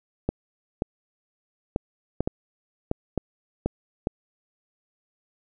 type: clicks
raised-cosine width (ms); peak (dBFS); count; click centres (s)
2; -10; 9; 0.29 / 0.821 / 1.761 / 2.206 / 2.275 / 2.914 / 3.177 / 3.66 / 4.071
effects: none